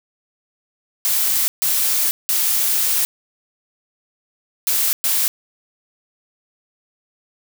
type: noise bursts at uneven times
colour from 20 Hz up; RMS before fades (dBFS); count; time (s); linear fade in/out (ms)
blue; -18; 5; 1.05-1.48 / 1.62-2.11 / 2.29-3.05 / 4.67-4.93 / 5.04-5.28; 0
effects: none